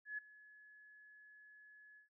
sine tone with ADSR envelope, 1700 Hz, G#6, 40 cents sharp, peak -39 dBFS, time 0.05-2.09 s, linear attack 130 ms, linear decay 11 ms, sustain -20 dB, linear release 120 ms, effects none

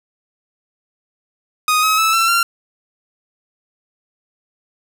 sawtooth tone with pitch steps, 1244.5 / 1276.5 / 1309.4 / 1343.1 / 1377.7 Hz, D#6 / D#6 / E6 / E6 / F6, 0 / +44 / -12 / +32 / -24 cents, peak -9 dBFS, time 1.68-2.43 s, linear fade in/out 2 ms, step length 150 ms, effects none

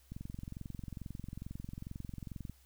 click train, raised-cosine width 5 ms, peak -30 dBFS, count 54, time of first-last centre 0.12-2.497 s, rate 22.3 Hz, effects added 65 Hz sine -63 dBFS peak until 2.65 s + white hiss -68 dBFS RMS until 2.65 s

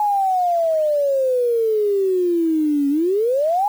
sine exponential two-way sweep, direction down then up, 847 to 277.2 to 847 Hz, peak -15 dBFS, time 0-3.68 s, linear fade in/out 2 ms, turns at 2.89 s, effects 7-bit

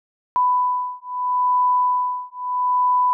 sine beating tone pair, 995 / 995.77 Hz, B5 / B5, +13 / +14 cents, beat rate 0.77 Hz, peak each -20 dBFS, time 0.36-3.13 s, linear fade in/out 0 ms, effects none

